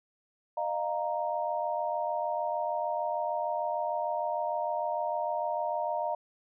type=chord; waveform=sine; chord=Eb suspended second; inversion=none; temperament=equal with one note detuned; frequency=611.9 / 698.5 / 932.3 Hz; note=Eb5 / F5 / Bb5; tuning=-29 / 0 / 0 cents; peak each=-33 dBFS; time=0.57-6.15 s; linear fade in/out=5 ms; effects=none